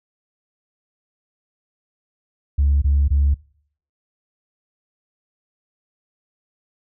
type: tone bursts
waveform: sine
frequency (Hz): 70.8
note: C#2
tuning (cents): +37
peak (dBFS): -12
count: 3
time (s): 2.58-3.344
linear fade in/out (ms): 10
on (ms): 240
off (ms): 22
effects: noise-tail reverb RT60 0.6 s tail -24 dB re dry + tanh soft clip ceiling -10 dBFS